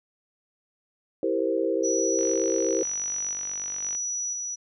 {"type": "chord", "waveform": "sine", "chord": "C dominant seventh", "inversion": "first", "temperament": "equal", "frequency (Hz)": [329.6, 392, 466.2, 523.3], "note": ["E4", "G4", "Bb4", "C5"], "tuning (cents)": [0, 0, 0, 0], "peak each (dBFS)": -28, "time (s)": [1.23, 2.83], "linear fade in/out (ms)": 2}
{"type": "tone with tremolo", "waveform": "sine", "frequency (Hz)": 5880, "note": "F#8", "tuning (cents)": -12, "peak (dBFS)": -27, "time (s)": [1.83, 4.56], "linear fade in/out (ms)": 20, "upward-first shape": "square", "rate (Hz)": 1, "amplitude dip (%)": 25}
{"type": "click train", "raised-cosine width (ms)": 0.3, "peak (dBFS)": -27, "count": 86, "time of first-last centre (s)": [2.19, 3.95], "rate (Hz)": 48.3}
{"effects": []}